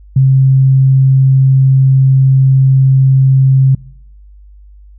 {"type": "tone", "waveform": "sine", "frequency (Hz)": 133.4, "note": "C3", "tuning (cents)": 34, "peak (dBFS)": -4, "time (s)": [0.16, 3.75], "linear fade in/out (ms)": 5, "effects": ["noise-tail reverb RT60 0.7 s tail -23 dB re dry", "added 50 Hz sine -35 dBFS peak until 4.98 s"]}